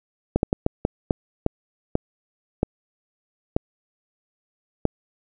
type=slowing click train; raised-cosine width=2 ms; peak=-5 dBFS; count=11; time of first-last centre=0.36-4.853 s; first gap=71 ms; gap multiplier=1.38; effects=none